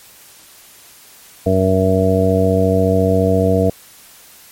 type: harmonic tone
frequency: 94.4 Hz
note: F#2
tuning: 35 cents sharp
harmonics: 1 / 2 / 3 / 4 / 5 / 6 / 7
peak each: -17 / -18 / -20 / -28 / -16 / -26 / -18 dBFS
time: 1.46-3.7 s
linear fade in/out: 5 ms
effects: white hiss -43 dBFS RMS until 4.51 s + MP3 64 kbps